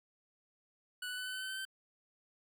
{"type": "tone with pitch steps", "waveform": "25% pulse", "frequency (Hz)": [1480, 1489.4, 1498.9, 1508.5, 1518.1, 1527.8, 1537.5, 1547.3], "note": ["F#6", "F#6", "F#6", "F#6", "F#6", "G6", "G6", "G6"], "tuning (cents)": [0, 11, 22, 33, 44, -45, -34, -23], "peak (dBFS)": -35, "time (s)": [1.02, 1.652], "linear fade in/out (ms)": 5, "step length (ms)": 79, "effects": []}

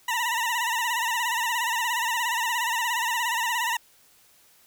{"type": "tone with vibrato", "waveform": "20% pulse", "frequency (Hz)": 941, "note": "A#5", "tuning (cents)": 16, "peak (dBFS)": -19, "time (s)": [0.08, 3.77], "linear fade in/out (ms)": 5, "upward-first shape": "sine", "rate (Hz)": 17, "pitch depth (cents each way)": 89, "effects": ["white hiss -58 dBFS RMS until 4.66 s"]}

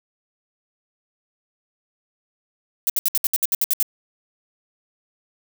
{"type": "noise bursts", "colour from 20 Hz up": "violet", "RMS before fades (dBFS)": -19, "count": 11, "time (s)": [2.87, 3.827], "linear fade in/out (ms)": 0, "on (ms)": 27, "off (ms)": 66, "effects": []}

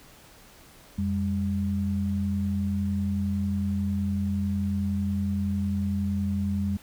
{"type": "tone pair together", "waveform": "sine", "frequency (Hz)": [89.09, 200], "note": ["F2", "G3"], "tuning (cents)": [35, 35], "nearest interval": "octave + major second", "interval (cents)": 1400, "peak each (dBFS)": [-28, -26], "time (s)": [0.98, 6.77], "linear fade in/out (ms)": 5, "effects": ["pink hiss -52 dBFS RMS until 6.82 s"]}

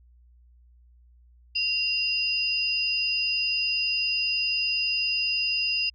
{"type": "tone pair together", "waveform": "sine", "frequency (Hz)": [2772, 4955], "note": ["F7", "D#8"], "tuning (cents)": [-14, -8], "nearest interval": "minor seventh", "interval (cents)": 1006, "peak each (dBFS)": -26, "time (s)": [1.55, 5.9], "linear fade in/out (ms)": 10, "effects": ["added 60 Hz sine -53 dBFS peak until 5.94 s"]}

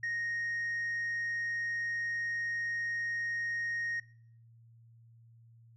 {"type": "tone with tanh clipping", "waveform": "sine", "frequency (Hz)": 1864.7, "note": "A#6", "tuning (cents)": 0, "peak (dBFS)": -33, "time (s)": [0.03, 4], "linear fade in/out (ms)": 5, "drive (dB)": 1, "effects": ["noise-tail reverb RT60 0.6 s tail -19 dB re dry", "added 115 Hz sine -56 dBFS peak until 5.76 s"]}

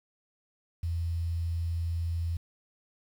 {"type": "tone with quantisation", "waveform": "sine", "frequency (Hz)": 84.2, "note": "E2", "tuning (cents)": 37, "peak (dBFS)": -28, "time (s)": [0.83, 2.37], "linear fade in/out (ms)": 5, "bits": 9, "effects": []}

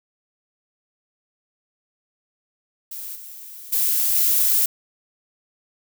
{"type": "noise with level steps", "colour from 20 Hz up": "violet", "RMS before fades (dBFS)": [-33, -39, -20, -18], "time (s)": [2.91, 4.66], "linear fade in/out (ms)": 5, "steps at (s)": [3.15, 3.72, 4.15], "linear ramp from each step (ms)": 10, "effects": []}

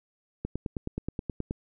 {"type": "click train", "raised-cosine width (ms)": 3, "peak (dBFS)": -18, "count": 11, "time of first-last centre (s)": [0.45, 1.509], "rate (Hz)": 9.44, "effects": []}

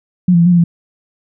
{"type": "tone with pitch steps", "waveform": "sine", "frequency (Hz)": [180.3, 170.8, 169.4, 178.8, 173.6, 169.4], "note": ["F#3", "F3", "E3", "F3", "F3", "E3"], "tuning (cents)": [-45, -38, 48, 41, -10, 48], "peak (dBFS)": -6, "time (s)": [0.28, 0.64], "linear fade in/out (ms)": 5, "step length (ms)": 60, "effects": []}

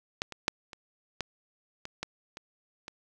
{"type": "clicks", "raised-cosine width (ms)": 0.2, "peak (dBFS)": [-12, -23, -7, -26, -14, -21, -16, -24, -23], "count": 9, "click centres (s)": [0.219, 0.323, 0.481, 0.732, 1.207, 1.854, 2.03, 2.371, 2.881], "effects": []}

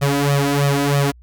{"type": "tone with flanger", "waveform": "sawtooth", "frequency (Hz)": 141.5, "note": "C#3", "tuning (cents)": 36, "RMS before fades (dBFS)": -17, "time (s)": [0.01, 1.12], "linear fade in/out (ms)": 20, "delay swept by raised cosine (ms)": [1.6, 3.1], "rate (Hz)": 3.1, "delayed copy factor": 0.95, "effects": ["added 60 Hz sine -42 dBFS peak until 1.22 s"]}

